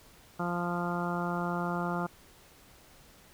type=harmonic tone; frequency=174.4 Hz; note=F3; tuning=2 cents flat; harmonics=1 / 2 / 3 / 4 / 5 / 6 / 7 / 8; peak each=-33 / -38 / -41 / -38 / -39 / -42 / -39 / -40 dBFS; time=0.39-2.07 s; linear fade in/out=10 ms; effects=pink hiss -57 dBFS RMS until 3.33 s